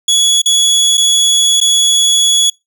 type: tone with dropouts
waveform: 25% pulse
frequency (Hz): 3378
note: G#7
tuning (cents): +29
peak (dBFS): -4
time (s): 0.08-2.5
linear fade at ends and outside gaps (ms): 5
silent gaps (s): 0.418-0.458 / 0.973-0.977 / 1.603-1.612
effects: noise-tail reverb RT60 0.2 s tail -25 dB re dry